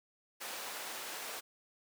pink high-pass noise, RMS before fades -43 dBFS, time 0.4-1.41 s, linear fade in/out 20 ms, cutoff 570 Hz, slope 12 dB/octave, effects none

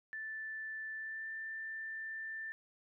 sine tone with pitch glide, 1760 to 1778.4 Hz, A6 to A6, 0 to +18 cents, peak -40 dBFS, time 0.13-2.52 s, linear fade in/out 0 ms, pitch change +18 cents, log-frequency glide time 0.95-1.29 s, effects none

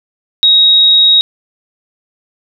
sine tone, 3786 Hz, A#7, 26 cents sharp, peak -4 dBFS, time 0.43-1.21 s, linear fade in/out 0 ms, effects none

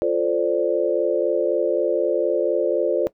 sine chord, D minor seventh, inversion first, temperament equal, 349.2 / 440 / 523.3 / 587.3 Hz, F4 / A4 / C5 / D5, 0 / 0 / 0 / 0 cents, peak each -23 dBFS, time 0.02-3.07 s, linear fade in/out 0 ms, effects noise-tail reverb RT60 0.1 s tail -18 dB re dry

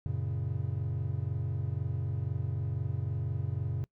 triangle chord, F# major, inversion none, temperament equal with one note detuned, 92.5 / 114.67 / 138.59 Hz, F#2 / A#2 / C#3, 0 / -28 / 0 cents, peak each -33 dBFS, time 0.06-3.84 s, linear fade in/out 0 ms, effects noise-tail reverb RT60 0.1 s tail -24 dB re dry

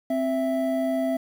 triangle tone pair together, 262.3 / 661 Hz, C4 / E5, +4 / +5 cents, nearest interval octave + major third, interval 1601 cents, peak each -23 dBFS, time 0.1-1.17 s, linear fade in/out 5 ms, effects 8-bit

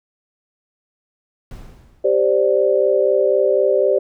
brown noise with exponential decay, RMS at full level -32 dBFS, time 1.51-2.43 s, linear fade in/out 1 ms, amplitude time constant 200 ms
sine chord, G suspended fourth, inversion none, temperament equal, 392 / 523.3 / 587.3 Hz, G4 / C5 / D5, 0 / 0 / 0 cents, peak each -17 dBFS, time 2.04-3.99 s, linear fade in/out 10 ms
effects none

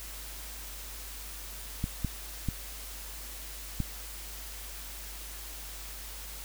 clicks, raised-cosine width 5 ms, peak -17 dBFS, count 4, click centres 1.841 / 2.047 / 2.487 / 3.803 s, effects added 50 Hz sine -44 dBFS peak until 6.44 s + white hiss -44 dBFS RMS until 6.44 s

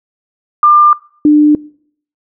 sine tone pair in turn, 1196 / 299 Hz, D6 / D4, +31 / +31 cents, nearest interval 2 octaves, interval 2400 cents, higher first, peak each -3 dBFS, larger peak neither, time 0.63-0.93 / 1.25-1.55 s, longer neither, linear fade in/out 2 ms, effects noise-tail reverb RT60 0.6 s tail -24 dB re dry

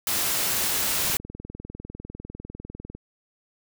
white noise, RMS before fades -25 dBFS, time 0.07-1.17 s, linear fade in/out 2 ms
click train, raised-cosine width 3 ms, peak -24 dBFS, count 39, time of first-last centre 1.05-2.95 s, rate 20 Hz
effects none

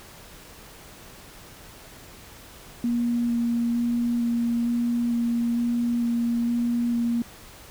sine tone with vibrato, 236.6 Hz, A#3, 26 cents sharp, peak -21 dBFS, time 2.84-7.22 s, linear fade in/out 2 ms, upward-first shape square, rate 1.1 Hz, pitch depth 9 cents each way, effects pink hiss -46 dBFS RMS until 7.7 s

